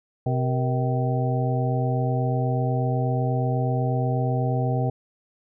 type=harmonic tone with a mistuned harmonic; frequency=128.1 Hz; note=C3; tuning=36 cents flat; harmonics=1 / 2 / 3 / 4 / 5 / 6; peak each=-22 / -31 / -34 / -31 / -32 / -31 dBFS; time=0.26-4.9 s; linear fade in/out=5 ms; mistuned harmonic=4; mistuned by=-140 cents; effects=none